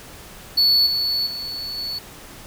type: tone with level steps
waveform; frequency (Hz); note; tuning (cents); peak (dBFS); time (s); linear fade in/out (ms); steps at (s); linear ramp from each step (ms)
triangle; 4435; C#8; 0; -12 / -18 / -26 / -24; 0.57-1.99; 10; 0.86 / 1.26 / 1.77; 10
effects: pink hiss -41 dBFS RMS until 2.46 s